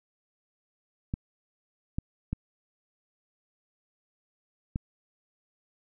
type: clicks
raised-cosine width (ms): 5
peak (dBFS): -17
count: 4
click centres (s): 1.139 / 1.985 / 2.33 / 4.759
effects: none